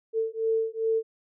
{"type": "beating tone pair", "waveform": "sine", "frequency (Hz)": [446.1, 448.6], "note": ["A4", "A4"], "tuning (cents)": [24, 34], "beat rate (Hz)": 2.5, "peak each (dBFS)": -27, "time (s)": [0.13, 1.03], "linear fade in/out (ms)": 50, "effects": []}